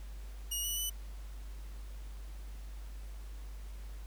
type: tone with pitch steps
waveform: 10% pulse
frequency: 2880 / 2947 / 2985 Hz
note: F#7 / F#7 / F#7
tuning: -47 / -8 / +15 cents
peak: -26 dBFS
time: 0.51-0.9 s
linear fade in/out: 10 ms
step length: 130 ms
effects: added 50 Hz sine -42 dBFS peak until 4.06 s + pink hiss -59 dBFS RMS until 4.06 s